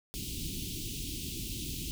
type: band-stop noise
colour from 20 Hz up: pink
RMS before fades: -38 dBFS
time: 0.14-1.91 s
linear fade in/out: 0 ms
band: 360 to 2700 Hz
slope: 48 dB/octave
effects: none